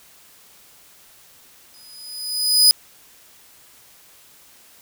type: tone with exponential growth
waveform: sawtooth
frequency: 4982 Hz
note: D#8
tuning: 1 cent sharp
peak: -5 dBFS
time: 1.74-2.71 s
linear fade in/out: 0 ms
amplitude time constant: 210 ms
effects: white hiss -50 dBFS RMS until 4.81 s